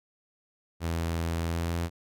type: tone with pitch glide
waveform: sawtooth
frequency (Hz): 83.2 to 84.85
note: E2 to F2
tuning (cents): +17 to -49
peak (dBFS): -24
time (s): 0.8-1.9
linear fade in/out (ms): 50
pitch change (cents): +34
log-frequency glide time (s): 1.42-1.78
effects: none